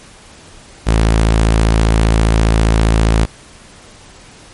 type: tone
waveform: sawtooth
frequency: 55 Hz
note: A1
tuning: in tune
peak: -5 dBFS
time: 0.86-3.26 s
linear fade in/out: 20 ms
effects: pink hiss -40 dBFS RMS until 4.53 s + MP3 48 kbps